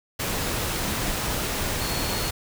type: tone in noise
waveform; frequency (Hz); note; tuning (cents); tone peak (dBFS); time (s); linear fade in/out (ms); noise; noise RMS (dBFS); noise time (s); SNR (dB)
sine; 4331; C#8; -41; -34; 1.8-2.3; 10; pink; -27; 0.19-2.31; -10
effects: none